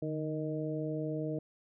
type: harmonic tone with a mistuned harmonic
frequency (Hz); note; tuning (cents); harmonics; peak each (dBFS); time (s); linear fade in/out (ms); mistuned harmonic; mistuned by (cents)
155.5; D#3; -1; 1 / 2 / 3 / 4; -37 / -37 / -39 / -41; 0.02-1.39; 5; 1; -56
effects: none

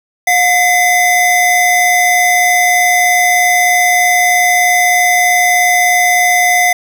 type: tone pair together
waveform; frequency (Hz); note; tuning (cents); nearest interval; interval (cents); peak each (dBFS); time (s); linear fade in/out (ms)
square; 717.4 / 2029; F5 / B6; +46 / +46; octave + tritone; 1800; -12 / -11; 0.27-6.73; 5
effects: none

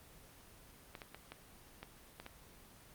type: clicks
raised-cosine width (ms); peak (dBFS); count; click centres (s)
0.3; -30; 7; 0.952 / 1.018 / 1.146 / 1.32 / 1.83 / 2.2 / 2.264
effects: pink hiss -59 dBFS RMS until 2.94 s + Opus 24 kbps

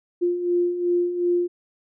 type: beating tone pair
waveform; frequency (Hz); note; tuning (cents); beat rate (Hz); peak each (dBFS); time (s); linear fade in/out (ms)
sine; 349.2 / 351.9; F4 / F4; 0 / +13; 2.7; -27 / -20; 0.21-1.48; 20
effects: none

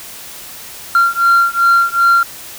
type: beating tone pair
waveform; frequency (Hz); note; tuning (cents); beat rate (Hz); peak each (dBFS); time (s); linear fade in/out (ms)
sine; 1378 / 1380.6; F6 / F6; -24 / -20; 2.6; -10; 0.95-2.23; 2
effects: tanh soft clip ceiling -5 dBFS + white hiss -32 dBFS RMS until 2.58 s

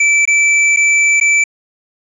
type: tone with dropouts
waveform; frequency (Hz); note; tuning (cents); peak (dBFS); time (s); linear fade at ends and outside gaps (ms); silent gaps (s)
square; 2322; D7; -20; -9; 0-1.44; 5; 0.254-0.275 / 0.763-0.77 / 1.201-1.211
effects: resampled to 22050 Hz + 7-bit

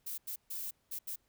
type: noise bursts at uneven times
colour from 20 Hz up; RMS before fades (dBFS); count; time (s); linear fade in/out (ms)
violet; -40; 5; 0.06-0.18 / 0.27-0.36 / 0.5-0.71 / 0.91-0.99 / 1.07-1.16; 10
effects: pink hiss -75 dBFS RMS until 1.28 s

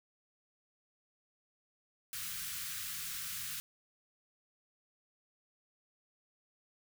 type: band-stop noise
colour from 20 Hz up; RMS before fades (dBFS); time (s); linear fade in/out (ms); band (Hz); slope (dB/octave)
white; -41; 2.13-3.6; 0; 190 to 1200; 48
effects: none

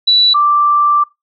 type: tone pair in turn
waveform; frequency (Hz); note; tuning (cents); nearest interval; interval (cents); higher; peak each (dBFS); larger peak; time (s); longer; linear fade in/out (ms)
sine; 3947 / 1174.8; B7 / D6; -2 / 0; octave + major sixth; 2098; first; -6 / -8; first; 0.07-0.34 / 0.34-1.04; second; 10
effects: noise-tail reverb RT60 0.2 s tail -22 dB re dry

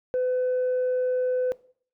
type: tone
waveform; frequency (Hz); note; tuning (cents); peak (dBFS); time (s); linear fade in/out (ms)
sine; 505; B4; +39; -20; 0.14-1.52; 0
effects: noise-tail reverb RT60 0.5 s tail -20 dB re dry + tanh soft clip ceiling -20 dBFS

